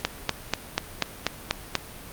click train, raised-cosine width 0.2 ms, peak -4 dBFS, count 8, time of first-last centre 0.05-1.753 s, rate 4.11 Hz, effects pink hiss -42 dBFS RMS until 2.12 s + Opus 48 kbps

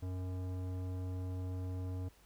sine tone with tanh clipping, 92 Hz, F#2, 9 cents flat, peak -39 dBFS, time 0.02-2.09 s, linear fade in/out 10 ms, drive 16 dB, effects added 50 Hz sine -64 dBFS peak until 2.25 s + pink hiss -66 dBFS RMS until 2.25 s

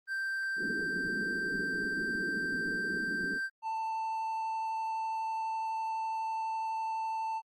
triangle tone, 1568 Hz, G6, in tune, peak -30 dBFS, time 0.07-3.5 s, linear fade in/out 50 ms
pink band-pass noise, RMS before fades -40 dBFS, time 0.56-3.4 s, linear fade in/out 50 ms, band 170 to 450 Hz, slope 96 dB/octave
triangle tone with vibrato, 889 Hz, A5, 18 cents sharp, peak -30 dBFS, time 3.62-7.42 s, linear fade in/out 50 ms, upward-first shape triangle, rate 12 Hz, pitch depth 8 cents each way
effects Opus 24 kbps

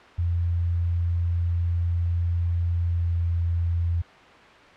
sine tone with pitch glide, 86 to 85.21 Hz, F2 to F2, -26 to -42 cents, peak -21 dBFS, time 0.18-4.02 s, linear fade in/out 10 ms, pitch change -16 cents, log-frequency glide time 2.84-3.18 s, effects white hiss -47 dBFS RMS until 4.76 s + low-pass 2000 Hz 12 dB/octave

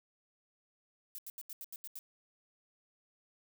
violet noise bursts, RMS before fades -45 dBFS, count 8, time 1.15-1.989 s, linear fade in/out 0 ms, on 34 ms, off 81 ms, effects none

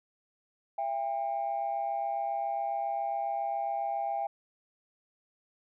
sine tone pair together, 672.7 / 800 Hz, E5 / G5, +35 / +35 cents, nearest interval minor third, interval 300 cents, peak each -33 / -30 dBFS, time 0.78-4.27 s, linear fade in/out 5 ms, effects tanh soft clip ceiling -24 dBFS

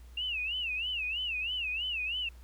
sine tone with vibrato, 2737 Hz, F7, 36 cents flat, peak -31 dBFS, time 0.17-2.29 s, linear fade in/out 5 ms, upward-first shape sine, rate 3.1 Hz, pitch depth 180 cents each way, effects added 60 Hz sine -48 dBFS peak until 2.43 s + pink hiss -63 dBFS RMS until 2.43 s

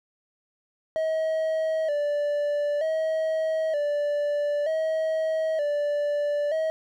triangle tone with vibrato, 610 Hz, D#5, 34 cents flat, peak -21 dBFS, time 0.96-6.7 s, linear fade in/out 0 ms, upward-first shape square, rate 0.54 Hz, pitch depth 75 cents each way, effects none

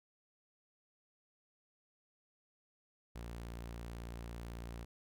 sawtooth tone, 58.1 Hz, A#1, 5 cents flat, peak -40 dBFS, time 3.15-4.85 s, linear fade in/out 10 ms, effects none

